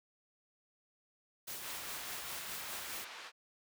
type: noise with tremolo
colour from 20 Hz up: white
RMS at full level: -43 dBFS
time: 1.47-3.05 s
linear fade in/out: 10 ms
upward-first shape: sine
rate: 4.9 Hz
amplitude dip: 35%
type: band-pass noise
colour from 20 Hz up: pink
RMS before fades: -49 dBFS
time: 1.59-3.32 s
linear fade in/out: 50 ms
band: 1000 to 4300 Hz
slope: 12 dB/octave
effects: none